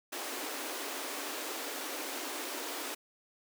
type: high-pass noise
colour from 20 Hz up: pink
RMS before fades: -39 dBFS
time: 0.12-2.95 s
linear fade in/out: 10 ms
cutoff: 260 Hz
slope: 96 dB/octave
effects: none